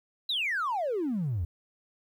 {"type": "exponential sweep", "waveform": "triangle", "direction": "down", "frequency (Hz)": [4062, 77.78], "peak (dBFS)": -24, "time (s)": [0.29, 1.45], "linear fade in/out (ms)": 5, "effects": ["tanh soft clip ceiling -24 dBFS", "11-bit"]}